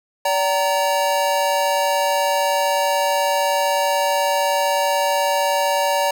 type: tone cluster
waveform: square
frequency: 576 / 765 / 928 Hz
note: D5 / G5 / A#5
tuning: -34 / -42 / -8 cents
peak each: -21 / -25 / -21 dBFS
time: 0.25-6.11 s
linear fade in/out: 5 ms
effects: none